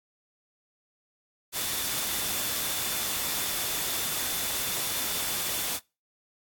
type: tone in noise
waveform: sine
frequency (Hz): 3520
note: A7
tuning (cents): 0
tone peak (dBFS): -39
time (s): 1.52-5.8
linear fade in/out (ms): 50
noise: white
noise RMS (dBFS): -30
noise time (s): 1.52-5.8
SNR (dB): -12
effects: noise-tail reverb RT60 0.3 s tail -26 dB re dry + AAC 64 kbps